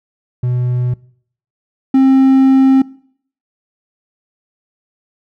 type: tone pair in turn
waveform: triangle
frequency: 123.9 / 266 Hz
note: B2 / C4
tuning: +6 / +29 cents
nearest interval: octave + minor second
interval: 1323 cents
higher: second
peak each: -11 / -4 dBFS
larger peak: second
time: 0.43-0.94 / 1.94-2.82 s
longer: second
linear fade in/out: 5 ms
effects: noise-tail reverb RT60 0.6 s tail -22 dB re dry